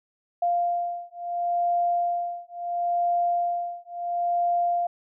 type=beating tone pair; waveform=sine; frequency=697 / 697.73 Hz; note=F5 / F5; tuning=-4 / -2 cents; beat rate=0.73 Hz; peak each=-26 dBFS; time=0.42-4.87 s; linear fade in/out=5 ms; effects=none